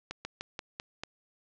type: slowing click train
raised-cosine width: 0.2 ms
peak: -19 dBFS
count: 6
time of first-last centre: 0.11-1.035 s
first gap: 140 ms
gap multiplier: 1.14
effects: low-pass 6000 Hz 12 dB/octave